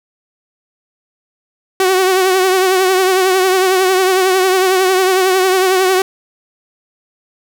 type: tone with vibrato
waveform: sawtooth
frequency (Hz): 374.7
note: F#4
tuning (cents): +22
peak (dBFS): -6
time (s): 1.8-6.02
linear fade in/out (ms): 2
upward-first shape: triangle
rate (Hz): 11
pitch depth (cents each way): 58
effects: none